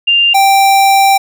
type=tone pair in turn; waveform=sine / square; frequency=2794 / 784 Hz; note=F7 / G5; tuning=0 / 0 cents; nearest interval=octave + minor seventh; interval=2200 cents; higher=first; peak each=-6 dBFS; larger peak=neither; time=0.07-0.34 / 0.34-1.18 s; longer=second; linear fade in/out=10 ms; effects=none